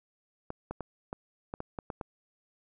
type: clicks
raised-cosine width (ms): 1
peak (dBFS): -22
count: 9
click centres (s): 0.504 / 0.71 / 0.807 / 1.129 / 1.539 / 1.604 / 1.788 / 1.902 / 2.012
effects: none